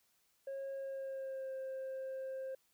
sine tone with pitch glide, 544 to 528.8 Hz, C#5 to C5, -33 to +18 cents, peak -37 dBFS, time 0.47-2.55 s, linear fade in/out 5 ms, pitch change -49 cents, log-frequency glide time 0.72-1.54 s, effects tanh soft clip ceiling -39 dBFS + white hiss -75 dBFS RMS until 2.73 s

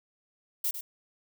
violet noise with echo, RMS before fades -29 dBFS, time 0.64-0.71 s, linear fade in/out 5 ms, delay 100 ms, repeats 1, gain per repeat -9 dB, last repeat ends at 0.81 s, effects none

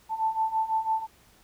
sine beating tone pair, 880 / 886 Hz, A5 / A5, 0 / +12 cents, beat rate 6 Hz, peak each -29 / -26 dBFS, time 0.09-1.07 s, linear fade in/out 50 ms, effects pink hiss -59 dBFS RMS until 1.43 s

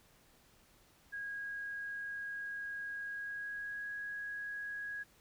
sine tone with pitch glide, 1641 to 1658.2 Hz, G#6 to G#6, -21 to -3 cents, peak -39 dBFS, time 1.12-5.04 s, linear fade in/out 20 ms, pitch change +18 cents, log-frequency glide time 3.06-3.88 s, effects pink hiss -66 dBFS RMS until 5.2 s

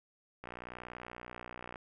click train, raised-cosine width 0.5 ms, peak -29 dBFS, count 81, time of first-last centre 0.44-1.758 s, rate 60.7 Hz, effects none

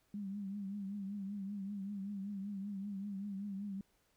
sine tone with vibrato, 199.3 Hz, G3, 29 cents sharp, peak -39 dBFS, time 0.14-3.81 s, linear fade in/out 2 ms, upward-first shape triangle, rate 5.2 Hz, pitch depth 83 cents each way, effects pink hiss -75 dBFS RMS until 4.16 s

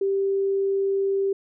sine tone, 392 Hz, G4, in tune, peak -20 dBFS, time 0.01-1.33 s, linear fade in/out 5 ms, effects none

